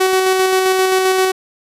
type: tone with tremolo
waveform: sawtooth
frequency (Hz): 376.1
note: F#4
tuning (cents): +28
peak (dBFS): -7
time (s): 0-1.32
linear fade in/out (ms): 10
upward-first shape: square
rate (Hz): 7.6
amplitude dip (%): 25
effects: resampled to 32000 Hz